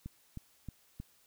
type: click train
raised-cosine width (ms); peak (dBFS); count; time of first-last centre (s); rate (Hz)
5; -29; 4; 0.06-1; 3.19
effects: white hiss -67 dBFS RMS until 1.26 s